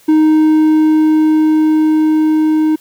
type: tone with level ramp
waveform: triangle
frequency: 311.1 Hz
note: D#4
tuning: in tune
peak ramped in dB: -4 to -7 dBFS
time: 0.08-2.76 s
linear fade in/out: 10 ms
effects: white hiss -47 dBFS RMS until 2.8 s